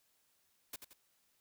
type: noise with echo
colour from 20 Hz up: white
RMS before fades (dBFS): -44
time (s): 0.73-0.76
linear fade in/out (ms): 5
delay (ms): 87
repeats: 2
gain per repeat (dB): -7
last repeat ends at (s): 0.934
effects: white hiss -75 dBFS RMS until 1.4 s